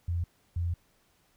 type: tone pair in turn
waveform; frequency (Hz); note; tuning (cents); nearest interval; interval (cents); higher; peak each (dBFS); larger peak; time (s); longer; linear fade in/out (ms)
sine; 86 / 86; F2 / F2; -26 / -26; unison; 0; neither; -27; neither; 0.08-0.24 / 0.56-0.74; second; 5
effects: pink hiss -68 dBFS RMS until 1.36 s